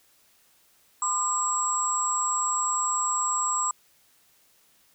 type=tone cluster; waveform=sine; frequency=1019 / 1211 / 7530 / 7830 Hz; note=C6 / D#6 / A#8 / B8; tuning=-46 / -47 / +16 / -16 cents; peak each=-29 dBFS; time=1.02-3.71 s; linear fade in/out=2 ms; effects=white hiss -62 dBFS RMS until 4.94 s